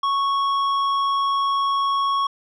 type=tone with hard clipping; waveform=triangle; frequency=1107 Hz; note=C#6; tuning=3 cents flat; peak=-20 dBFS; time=0.03-2.27 s; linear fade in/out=5 ms; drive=11 dB; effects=resampled to 22050 Hz